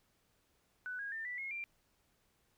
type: tone with pitch steps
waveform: sine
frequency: 1493 / 1637.6 / 1796.1 / 1970 / 2161 / 2370 Hz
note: F#6 / G#6 / A6 / B6 / C#7 / D7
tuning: +15 / -25 / +35 / -5 / -45 / +15 cents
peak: -39 dBFS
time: 0.86-1.64 s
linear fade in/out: 0 ms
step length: 130 ms
effects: pink hiss -75 dBFS RMS until 2.57 s